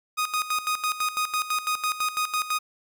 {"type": "tone with tremolo", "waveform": "sawtooth", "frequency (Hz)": 1244.5, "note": "D#6", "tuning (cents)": 0, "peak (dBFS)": -19, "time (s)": [0.17, 2.59], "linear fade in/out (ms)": 20, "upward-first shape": "square", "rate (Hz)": 6, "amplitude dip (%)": 75, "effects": []}